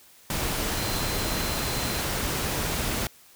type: tone in noise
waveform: sine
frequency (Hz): 4097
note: C8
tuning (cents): -37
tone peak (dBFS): -37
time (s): 0.77-2.01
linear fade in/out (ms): 2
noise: pink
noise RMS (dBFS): -28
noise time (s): 0.3-3.07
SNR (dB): -12
effects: white hiss -54 dBFS RMS until 3.35 s